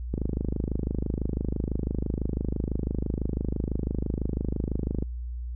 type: click train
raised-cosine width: 3 ms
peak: -15 dBFS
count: 128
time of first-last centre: 0.14-5.025 s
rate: 26 Hz
effects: added 60 Hz sine -31 dBFS peak until 5.55 s